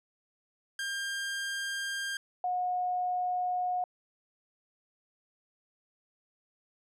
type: tone pair in turn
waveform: sawtooth / sine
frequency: 1600 / 724.8 Hz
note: G6 / F#5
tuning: +35 / -36 cents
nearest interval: octave + major second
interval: 1371 cents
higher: first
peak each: -29 / -28 dBFS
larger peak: second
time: 0.79-2.17 / 2.44-3.84 s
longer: second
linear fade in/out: 2 ms
effects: low-pass 11000 Hz 12 dB/octave